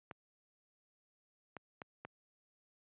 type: clicks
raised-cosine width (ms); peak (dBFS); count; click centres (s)
0.5; -30; 4; 0.112 / 1.567 / 1.818 / 2.05
effects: high-pass 100 Hz 12 dB/octave + resampled to 8000 Hz